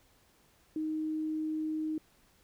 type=tone; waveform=sine; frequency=311.9 Hz; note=D#4; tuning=4 cents sharp; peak=-31 dBFS; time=0.76-1.98 s; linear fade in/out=2 ms; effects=pink hiss -66 dBFS RMS until 2.43 s